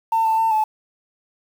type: tone with pitch steps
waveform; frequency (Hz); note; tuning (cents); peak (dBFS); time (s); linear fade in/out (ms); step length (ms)
sine; 901 / 888 / 900 / 866; A5 / A5 / A5 / A5; +41 / +16 / +39 / -28; -14; 0.12-0.64; 5; 130
effects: tanh soft clip ceiling -12 dBFS + 7-bit